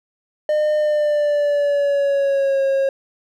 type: tone with pitch glide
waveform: triangle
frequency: 606 to 543 Hz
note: D#5 to C#5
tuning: -46 to -36 cents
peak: -13 dBFS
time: 0.49-2.89 s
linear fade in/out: 2 ms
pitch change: -190 cents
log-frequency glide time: 0.77-2.62 s
effects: none